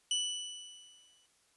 sawtooth tone with exponential decay, 2969 Hz, F#7, 5 cents sharp, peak -25 dBFS, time 0.11-1.26 s, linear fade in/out 2 ms, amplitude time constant 250 ms, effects white hiss -70 dBFS RMS until 1.56 s + resampled to 24000 Hz

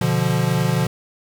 square chord, B diminished, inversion none, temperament equal, 123.47 / 146.83 / 174.61 Hz, B2 / D3 / F3, 0 / 0 / 0 cents, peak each -22 dBFS, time 0.01-0.87 s, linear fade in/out 5 ms, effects 7-bit

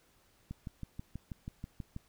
click train, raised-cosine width 5 ms, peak -28 dBFS, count 10, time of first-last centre 0.51-1.964 s, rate 6.19 Hz, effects pink hiss -68 dBFS RMS until 2.08 s

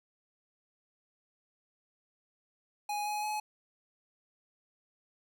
square tone with pitch steps, 830.6 / 839.3 / 848.1 Hz, G#5 / G#5 / G#5, 0 / +18 / +36 cents, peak -33 dBFS, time 2.89-3.4 s, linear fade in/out 5 ms, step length 170 ms, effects 12-bit

